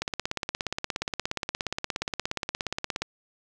click train, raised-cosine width 0.2 ms, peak -11 dBFS, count 52, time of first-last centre 0.02-3.02 s, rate 17 Hz, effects none

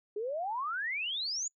sine exponential sweep, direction up, 402.5 to 7040 Hz, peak -32 dBFS, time 0.16-1.48 s, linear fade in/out 5 ms, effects noise-tail reverb RT60 0.1 s tail -25 dB re dry

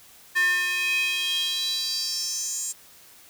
square tone with high-pass filter sweep, 359 Hz, F4, 48 cents sharp, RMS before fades -26 dBFS, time 0.35-2.73 s, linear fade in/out 20 ms, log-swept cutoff 1700 to 7500 Hz, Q 6.1, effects white hiss -51 dBFS RMS until 3.29 s

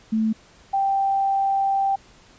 sine tone pair in turn, 220 / 784 Hz, A3 / G5, 0 / 0 cents, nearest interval octave + minor seventh, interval 2200 cents, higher second, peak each -18 / -18 dBFS, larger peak neither, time 0.12-0.33 / 0.73-1.96 s, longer second, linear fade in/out 10 ms, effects pink hiss -52 dBFS RMS until 2.38 s + resampled to 16000 Hz

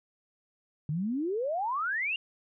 sine exponential sweep, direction up, 142.1 to 2870 Hz, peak -28 dBFS, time 0.89-2.16 s, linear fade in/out 2 ms, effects none

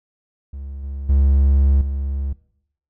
triangle tone with level steps, 69 Hz, C#2, 7 cents flat, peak -27 / -24 / -10 / -19 dBFS, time 0.53-2.33 s, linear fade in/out 5 ms, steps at 0.83 / 1.09 / 1.81 s, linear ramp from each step 5 ms, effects noise-tail reverb RT60 0.7 s tail -19 dB re dry

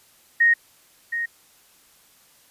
sine tone with echo, 1864.7 Hz, A#6, in tune, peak -13 dBFS, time 0.4-0.54 s, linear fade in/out 10 ms, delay 720 ms, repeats 1, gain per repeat -10 dB, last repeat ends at 1.26 s, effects white hiss -56 dBFS RMS until 2.5 s + resampled to 32000 Hz

